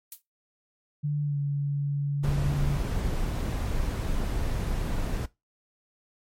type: noise with exponential decay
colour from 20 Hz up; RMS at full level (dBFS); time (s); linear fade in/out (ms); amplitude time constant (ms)
violet; -33; 0.12-0.22; 2; 21
type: tone with pitch glide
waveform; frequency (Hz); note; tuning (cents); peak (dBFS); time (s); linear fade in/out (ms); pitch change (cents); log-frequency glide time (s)
sine; 146.83 to 142.49; D3 to C#3; 0 to +48; -24; 1.03-2.79; 20; -52; 1.23-1.38
type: noise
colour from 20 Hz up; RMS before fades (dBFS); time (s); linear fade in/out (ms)
brown; -28; 2.23-5.26; 10
effects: noise-tail reverb RT60 0.2 s tail -19 dB re dry + MP3 64 kbps